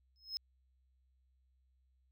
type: tone with exponential growth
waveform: triangle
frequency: 5160 Hz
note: E8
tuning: 38 cents flat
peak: -32 dBFS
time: 0.16-0.37 s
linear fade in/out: 0 ms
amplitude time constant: 44 ms
effects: added 64 Hz sine -70 dBFS peak until 2.11 s